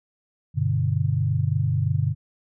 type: chord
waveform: sine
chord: G major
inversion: none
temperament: equal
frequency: 98 / 123.47 / 146.83 Hz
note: G2 / B2 / D3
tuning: 0 / 0 / 0 cents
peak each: -24 dBFS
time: 0.54-2.15 s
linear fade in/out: 50 ms
effects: none

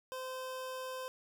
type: tone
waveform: 25% pulse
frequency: 516 Hz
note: C5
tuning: 24 cents flat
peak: -36 dBFS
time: 0.12-1.08 s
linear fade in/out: 0 ms
effects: none

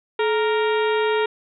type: harmonic tone with a mistuned harmonic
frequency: 466.2 Hz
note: A#4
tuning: in tune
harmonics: 1 / 2 / 3 / 4 / 5 / 6 / 7 / 8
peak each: -19 / -25 / -29 / -31 / -33 / -35 / -36 / -37 dBFS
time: 0.19-1.26 s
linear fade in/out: 5 ms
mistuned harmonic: 1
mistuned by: -140 cents
effects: none

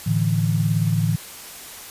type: chord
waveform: sine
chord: A suspended fourth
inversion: none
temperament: just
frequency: 110 / 146.67 / 165 Hz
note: A2 / D3 / E3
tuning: 0 / -2 / +2 cents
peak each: -21 / -23 / -21 dBFS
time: 0.06-1.16 s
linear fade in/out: 10 ms
effects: white hiss -38 dBFS RMS until 1.9 s + resampled to 32000 Hz

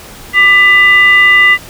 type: tone with frequency modulation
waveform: sine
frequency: 1994 Hz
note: B6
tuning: 16 cents sharp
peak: -3 dBFS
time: 0.33-1.58 s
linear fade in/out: 50 ms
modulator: 813 Hz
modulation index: 0.54
effects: pink hiss -32 dBFS RMS until 1.69 s

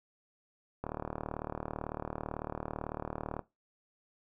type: click train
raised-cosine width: 1 ms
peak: -22 dBFS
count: 98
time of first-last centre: 0.84-3.393 s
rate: 38 Hz
effects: noise-tail reverb RT60 0.2 s tail -17 dB re dry

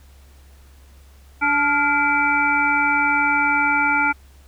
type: harmonic tone with a mistuned harmonic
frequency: 290 Hz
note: D4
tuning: 22 cents flat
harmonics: 1 / 3 / 5 / 7 / 8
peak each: -27 / -21 / -19 / -30 / -21 dBFS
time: 1.41-4.13 s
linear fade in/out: 20 ms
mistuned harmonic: 5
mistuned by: -58 cents
effects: added 68 Hz sine -45 dBFS peak until 4.47 s + pink hiss -55 dBFS RMS until 4.47 s

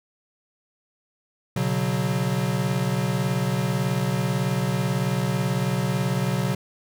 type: chord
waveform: square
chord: B suspended second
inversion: none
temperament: equal with one note detuned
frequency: 123.47 / 141.67 / 185 Hz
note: B2 / C#3 / F#3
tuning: 0 / +38 / 0 cents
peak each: -27 dBFS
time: 1.56-6.55 s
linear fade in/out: 5 ms
effects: none

